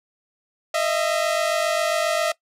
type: tone pair together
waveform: sawtooth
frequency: 622.3 / 669.7 Hz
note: D#5 / E5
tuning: 0 / +27 cents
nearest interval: minor second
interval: 127 cents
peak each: -19 dBFS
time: 0.74-2.32 s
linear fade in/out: 5 ms
effects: noise-tail reverb RT60 0.1 s tail -20 dB re dry + low-pass 11000 Hz 12 dB/octave